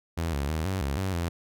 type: tone with pitch steps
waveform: sawtooth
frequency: 83.1 / 70.2 / 79 / 95.1 / 69.3 / 95.3 / 85.1 Hz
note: E2 / C#2 / D#2 / F#2 / C#2 / G2 / F2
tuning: +15 / +22 / +27 / +48 / 0 / -48 / -44 cents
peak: -23 dBFS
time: 0.17-1.29 s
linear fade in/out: 10 ms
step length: 160 ms
effects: none